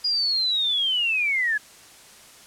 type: linear sweep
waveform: sine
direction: down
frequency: 4915 to 1659 Hz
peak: -20 dBFS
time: 0.04-1.58 s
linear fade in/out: 10 ms
effects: white hiss -48 dBFS RMS until 2.46 s + low-pass 10000 Hz 12 dB/octave